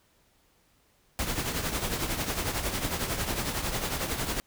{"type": "noise with tremolo", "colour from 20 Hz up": "pink", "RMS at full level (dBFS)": -28, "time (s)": [1.19, 4.4], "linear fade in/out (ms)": 0, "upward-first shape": "triangle", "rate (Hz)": 11, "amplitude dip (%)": 65, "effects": ["pink hiss -66 dBFS RMS until 4.46 s"]}